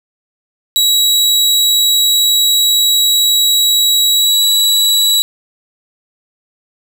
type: tone with pitch glide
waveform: sawtooth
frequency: 3883 to 3908 Hz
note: B7 to B7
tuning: -30 to -19 cents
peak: -6 dBFS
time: 0.76-5.22 s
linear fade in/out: 0 ms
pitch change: +11 cents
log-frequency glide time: 4.1-4.46 s
effects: none